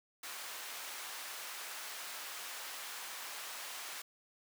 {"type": "high-pass noise", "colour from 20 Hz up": "pink", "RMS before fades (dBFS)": -45, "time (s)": [0.23, 4.02], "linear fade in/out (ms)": 5, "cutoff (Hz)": 990, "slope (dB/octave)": 12, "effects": []}